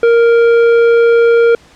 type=tone with tanh clipping; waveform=sine; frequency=466.2 Hz; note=A#4; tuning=in tune; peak=-7 dBFS; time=0.03-1.55 s; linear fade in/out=2 ms; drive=10 dB; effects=pink hiss -44 dBFS RMS until 1.75 s + low-pass 7000 Hz 12 dB/octave